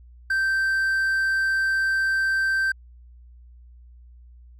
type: tone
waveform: triangle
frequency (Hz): 1561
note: G6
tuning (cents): -8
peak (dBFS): -18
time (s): 0.3-2.72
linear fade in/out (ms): 5
effects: added 60 Hz sine -45 dBFS peak until 4.59 s